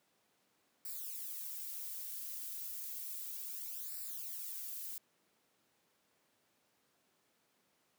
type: noise with flanger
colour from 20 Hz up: violet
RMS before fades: -44 dBFS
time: 0.85-4.98 s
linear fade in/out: 2 ms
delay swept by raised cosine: 0.31 to 4.21 ms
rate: 0.32 Hz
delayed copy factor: -0.9
effects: pink hiss -75 dBFS RMS until 7.98 s + high-pass 200 Hz 12 dB/octave